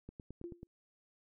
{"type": "click train", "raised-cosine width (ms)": 3, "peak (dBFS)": -34, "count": 6, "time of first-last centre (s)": [0.09, 0.631], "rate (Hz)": 9.25}
{"type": "tone with exponential decay", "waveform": "sine", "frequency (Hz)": 345.4, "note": "F4", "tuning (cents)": -19, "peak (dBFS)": -38, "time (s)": [0.44, 0.67], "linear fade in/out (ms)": 0, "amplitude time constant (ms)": 48}
{"effects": []}